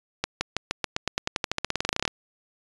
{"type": "accelerating click train", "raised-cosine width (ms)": 0.2, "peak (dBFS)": -7, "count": 25, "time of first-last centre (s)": [0.24, 2.078], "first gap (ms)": 170, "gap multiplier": 0.92, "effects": ["resampled to 22050 Hz"]}